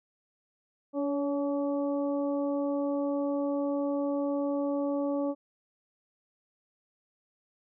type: harmonic tone with a mistuned harmonic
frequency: 285.2 Hz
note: C#4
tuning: 49 cents sharp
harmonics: 1 / 2 / 3 / 4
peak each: -29 / -31 / -42 / -44 dBFS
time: 0.93-5.35 s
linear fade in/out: 50 ms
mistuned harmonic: 2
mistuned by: -21 cents
effects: none